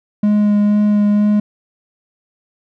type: tone with vibrato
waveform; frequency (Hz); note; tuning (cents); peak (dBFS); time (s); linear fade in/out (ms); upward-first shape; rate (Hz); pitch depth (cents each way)
triangle; 207.7; G#3; 0; -8; 0.23-1.4; 5; sine; 2.1; 11
effects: none